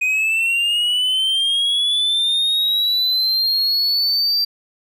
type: linear sweep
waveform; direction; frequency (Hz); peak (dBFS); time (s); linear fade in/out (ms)
triangle; up; 2489 to 4699; -14; 0.01-4.45; 10
effects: none